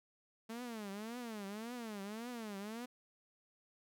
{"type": "tone with vibrato", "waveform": "sawtooth", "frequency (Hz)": 220, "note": "A3", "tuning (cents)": 0, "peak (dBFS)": -39, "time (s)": [0.49, 2.86], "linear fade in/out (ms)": 10, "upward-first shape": "triangle", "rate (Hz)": 1.8, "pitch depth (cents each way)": 230, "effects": []}